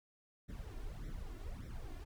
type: noise with flanger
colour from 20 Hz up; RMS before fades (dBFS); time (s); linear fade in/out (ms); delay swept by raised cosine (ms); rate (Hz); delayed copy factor
brown; -45; 0.48-2.05; 20; 0.52 to 2.92; 1.7; +0.8
effects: none